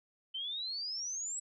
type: exponential sweep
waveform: sine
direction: up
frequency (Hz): 3048 to 7910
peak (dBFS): -36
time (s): 0.34-1.4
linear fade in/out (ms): 10
effects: none